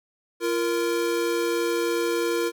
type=tone pair together; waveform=square; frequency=343.2 / 466.2 Hz; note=F4 / A#4; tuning=-30 / 0 cents; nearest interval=perfect fourth; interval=530 cents; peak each=-26 dBFS; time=0.4-2.52 s; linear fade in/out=50 ms; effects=none